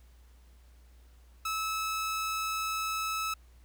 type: tone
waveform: sawtooth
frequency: 1300 Hz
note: E6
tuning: 24 cents flat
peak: -27 dBFS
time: 1.45-3.34 s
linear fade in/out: 5 ms
effects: added 60 Hz sine -54 dBFS peak until 3.64 s + pink hiss -67 dBFS RMS until 3.64 s